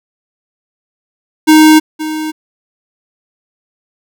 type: tone with echo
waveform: square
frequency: 311.1 Hz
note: D#4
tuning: in tune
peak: -3 dBFS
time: 1.47-1.8 s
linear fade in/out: 20 ms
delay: 520 ms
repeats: 1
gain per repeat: -14 dB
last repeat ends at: 2.32 s
effects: none